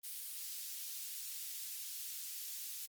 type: high-pass noise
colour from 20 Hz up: white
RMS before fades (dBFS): -45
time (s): 0.03-2.87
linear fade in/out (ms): 20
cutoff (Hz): 3500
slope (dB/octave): 12
effects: Opus 32 kbps